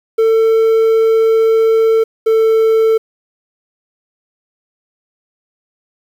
triangle tone pair in turn, 447.4 / 445 Hz, A4 / A4, +29 / +20 cents, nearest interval unison, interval 9 cents, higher first, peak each -6 dBFS, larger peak neither, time 0.18-2.04 / 2.26-2.98 s, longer first, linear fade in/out 10 ms, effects 7-bit

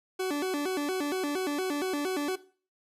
40% pulse tone with vibrato, 329.6 Hz, E4, in tune, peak -27 dBFS, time 0.19-2.36 s, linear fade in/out 10 ms, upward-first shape square, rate 4.3 Hz, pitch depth 220 cents each way, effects noise-tail reverb RT60 0.4 s tail -17 dB re dry + resampled to 32000 Hz

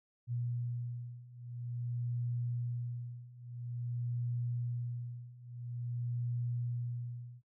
sine beating tone pair, 120.3 / 120.79 Hz, B2 / B2, -45 / -38 cents, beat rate 0.49 Hz, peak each -40 / -38 dBFS, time 0.27-7.42 s, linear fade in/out 50 ms, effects noise-tail reverb RT60 0.1 s tail -20 dB re dry

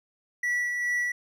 triangle tone with tremolo, 1949 Hz, B6, 23 cents flat, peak -22 dBFS, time 0.43-1.12 s, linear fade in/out 5 ms, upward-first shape sine, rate 2.4 Hz, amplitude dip 35%, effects none

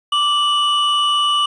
triangle tone pair together, 1171.5 / 2952 Hz, D6 / F#7, -5 / -5 cents, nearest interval octave + major third, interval 1600 cents, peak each -15 dBFS, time 0.12-1.46 s, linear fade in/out 5 ms, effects resampled to 24000 Hz + 8-bit

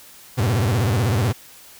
40% pulse tone with vibrato, 110 Hz, A2, in tune, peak -16 dBFS, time 0.37-1.33 s, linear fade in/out 20 ms, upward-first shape sine, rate 16 Hz, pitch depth 290 cents each way, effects white hiss -45 dBFS RMS until 1.79 s

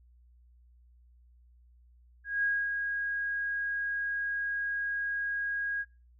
sine tone with ADSR envelope, 1640 Hz, G#6, 22 cents flat, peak -25 dBFS, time 2.24-5.85 s, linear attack 190 ms, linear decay 250 ms, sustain -5 dB, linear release 44 ms, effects noise-tail reverb RT60 0.3 s tail -19 dB re dry + added 60 Hz sine -57 dBFS peak until 6.19 s

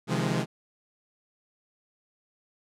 sawtooth chord, F minor seventh, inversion second, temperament equal with one note detuned, 130.81 / 155.56 / 171.61 / 207.7 Hz, C3 / Eb3 / F3 / Ab3, 0 / 0 / -30 / 0 cents, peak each -27 dBFS, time 0.07-0.46 s, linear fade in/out 50 ms, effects low-pass 9000 Hz 12 dB/octave

